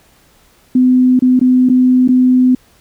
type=tone with dropouts; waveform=sine; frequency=253.6 Hz; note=B3; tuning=46 cents sharp; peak=-6 dBFS; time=0.75-2.55 s; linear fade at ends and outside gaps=5 ms; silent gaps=1.193-1.221 / 1.394-1.412 / 1.69-1.697 / 2.078-2.088 s; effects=pink hiss -50 dBFS RMS until 2.8 s